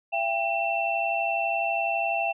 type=tone cluster; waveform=sine; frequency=677 / 789 / 2691 Hz; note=E5 / G5 / E7; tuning=+46 / +11 / +35 cents; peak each=-28 dBFS; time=0.12-2.33 s; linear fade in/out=20 ms; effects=none